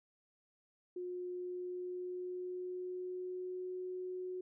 sine tone with pitch glide, 359.6 to 366.7 Hz, F#4 to F#4, -49 to -15 cents, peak -39 dBFS, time 0.96-4.41 s, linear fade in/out 5 ms, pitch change +34 cents, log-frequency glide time 1.36-3.73 s, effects none

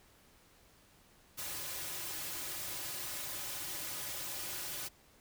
white noise with comb filter, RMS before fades -41 dBFS, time 1.37-4.89 s, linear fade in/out 20 ms, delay 4.4 ms, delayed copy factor -0.85, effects pink hiss -64 dBFS RMS until 5.2 s

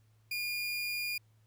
30% pulse tone, 2424 Hz, D#7, 46 cents flat, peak -31 dBFS, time 0.31-1.18 s, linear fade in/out 5 ms, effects added 109 Hz sine -63 dBFS peak until 1.46 s + pink hiss -75 dBFS RMS until 1.46 s

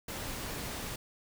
pink noise, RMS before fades -39 dBFS, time 0.08-0.96 s, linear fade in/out 5 ms, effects none

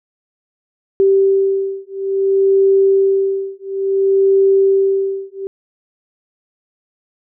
sine beating tone pair, 389.2 / 389.78 Hz, G4 / G4, -12 / -10 cents, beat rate 0.58 Hz, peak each -14 dBFS, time 1-5.47 s, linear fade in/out 0 ms, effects none

